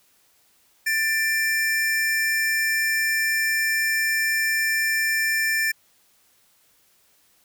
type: tone pair together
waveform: square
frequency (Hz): 1774 / 2364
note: A6 / D7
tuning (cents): +14 / +11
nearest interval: perfect fourth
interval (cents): 497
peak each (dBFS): -22 / -27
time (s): 0.86-5.72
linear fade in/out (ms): 10
effects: white hiss -61 dBFS RMS until 7.44 s